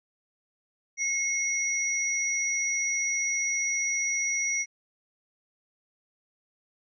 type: tone pair together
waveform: sine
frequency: 2165 / 5780 Hz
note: C#7 / F#8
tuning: -41 / -41 cents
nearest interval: octave + perfect fourth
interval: 1700 cents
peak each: -28 dBFS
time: 0.97-4.66 s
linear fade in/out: 50 ms
effects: none